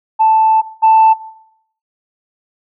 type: tone pair in turn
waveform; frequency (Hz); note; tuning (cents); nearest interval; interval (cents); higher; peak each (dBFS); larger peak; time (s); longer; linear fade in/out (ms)
sine; 880 / 883.6; A5 / A5; 0 / +7; unison; 7; second; -6 / -4; second; 0.19-0.62 / 0.82-1.14; first; 20
effects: noise-tail reverb RT60 0.7 s tail -18 dB re dry + tanh soft clip ceiling -2 dBFS